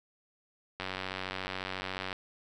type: click train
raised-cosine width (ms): 0.3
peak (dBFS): -19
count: 126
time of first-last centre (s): 0.8-2.128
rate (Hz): 94.1
effects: none